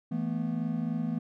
triangle chord, E suspended fourth, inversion none, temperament equal with one note detuned, 164.81 / 220 / 243.5 Hz, E3 / A3 / B3, 0 / 0 / -24 cents, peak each -31 dBFS, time 0.11-1.19 s, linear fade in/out 10 ms, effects none

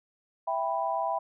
sine chord, E minor, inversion none, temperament equal with one note detuned, 659.3 / 787.2 / 987.8 Hz, E5 / G5 / B5, 0 / +7 / 0 cents, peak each -31 dBFS, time 0.47-1.19 s, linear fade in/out 10 ms, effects none

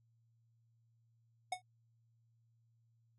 square tone with exponential decay, 734 Hz, F#5, 14 cents flat, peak -33 dBFS, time 1.52-1.62 s, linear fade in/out 5 ms, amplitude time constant 20 ms, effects added 115 Hz sine -70 dBFS peak until 3.18 s + AAC 32 kbps

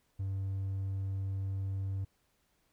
triangle tone, 96.9 Hz, G2, 20 cents flat, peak -30 dBFS, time 0.19-2.05 s, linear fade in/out 10 ms, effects tanh soft clip ceiling -26 dBFS + pink hiss -74 dBFS RMS until 2.72 s

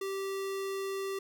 square tone, 389.5 Hz, G4, 11 cents flat, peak -34 dBFS, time 0.01-1.19 s, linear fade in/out 5 ms, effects none

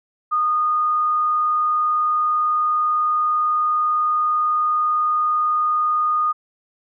sine tone, 1229 Hz, D#6, 22 cents flat, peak -16 dBFS, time 0.31-6.33 s, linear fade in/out 20 ms, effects none

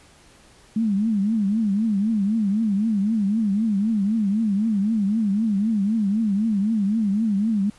sine tone with vibrato, 210.4 Hz, G#3, 23 cents sharp, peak -18 dBFS, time 0.76-7.7 s, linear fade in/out 5 ms, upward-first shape triangle, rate 3.9 Hz, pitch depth 170 cents each way, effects pink hiss -52 dBFS RMS until 7.78 s + resampled to 24000 Hz

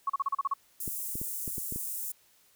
sine tone bursts, 1108.7 Hz, C#6, in tune, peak -25 dBFS, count 8, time 0.07-0.538 s, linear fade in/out 5 ms, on 27 ms, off 36 ms
white high-pass noise, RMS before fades -36 dBFS, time 0.8-2.12 s, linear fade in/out 5 ms, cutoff 7900 Hz, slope 24 dB/octave
clicks, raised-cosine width 3 ms, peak -26 dBFS, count 7, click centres 0.878 / 1.155 / 1.215 / 1.478 / 1.581 / 1.724 / 1.76 s
effects white hiss -64 dBFS RMS until 2.55 s

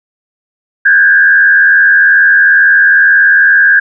sine tone with frequency modulation, 1611 Hz, G6, 47 cents sharp, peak -3 dBFS, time 0.85-3.8 s, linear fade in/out 10 ms, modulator 82.3 Hz, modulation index 0.87, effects none

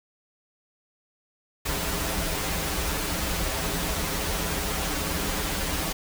pink noise with comb filter, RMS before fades -28 dBFS, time 1.65-5.93 s, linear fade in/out 10 ms, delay 8.4 ms, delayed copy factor -0.9, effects none

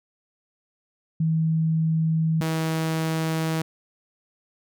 sine / sawtooth tone pair in turn, 160.6 / 160.6 Hz, E3 / E3, -45 / -45 cents, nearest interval unison, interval 0 cents, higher neither, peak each -19 dBFS, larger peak neither, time 1.2-2.41 / 2.41-3.62 s, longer neither, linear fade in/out 5 ms, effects none

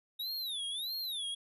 square tone with vibrato, 3729 Hz, A#7, in tune, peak -36 dBFS, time 0.19-1.35 s, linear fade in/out 10 ms, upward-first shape sine, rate 1.6 Hz, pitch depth 230 cents each way, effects resampled to 32000 Hz

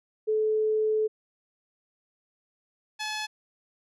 sine / 10% pulse tone pair in turn, 432.8 / 856.9 Hz, A4 / A5, -29 / -46 cents, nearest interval octave, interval 1183 cents, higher second, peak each -22 dBFS, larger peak neither, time 0.27-1.08 / 2.99-3.27 s, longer first, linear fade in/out 20 ms, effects resampled to 24000 Hz

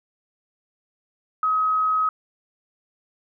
sine tone, 1270 Hz, D#6, 35 cents sharp, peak -18 dBFS, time 1.43-2.09 s, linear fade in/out 2 ms, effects none

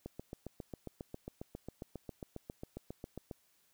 click train, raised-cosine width 2 ms, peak -29 dBFS, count 25, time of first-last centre 0.06-3.312 s, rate 7.38 Hz, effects white hiss -72 dBFS RMS until 3.73 s

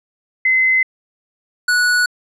sine / square tone pair in turn, 2050 / 1470 Hz, C7 / F#6, -36 / -12 cents, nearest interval tritone, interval 576 cents, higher first, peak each -11 / -13 dBFS, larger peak first, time 0.45-0.83 / 1.68-2.06 s, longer neither, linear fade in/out 5 ms, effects low-pass 10000 Hz 12 dB/octave

